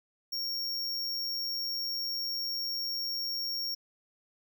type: tone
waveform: square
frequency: 5530 Hz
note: F8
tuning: 18 cents flat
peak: -32 dBFS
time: 0.32-3.75 s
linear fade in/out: 10 ms
effects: none